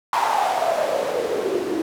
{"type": "noise with band-pass filter sweep", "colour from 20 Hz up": "white", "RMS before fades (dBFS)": -22, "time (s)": [0.13, 1.82], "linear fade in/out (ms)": 2, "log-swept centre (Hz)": [960, 330], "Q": 6.4, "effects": []}